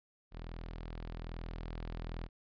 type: tone with level ramp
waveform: sawtooth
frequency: 41.2 Hz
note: E1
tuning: in tune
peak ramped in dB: -39 to -35 dBFS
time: 0.31-2.29 s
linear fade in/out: 50 ms
effects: resampled to 11025 Hz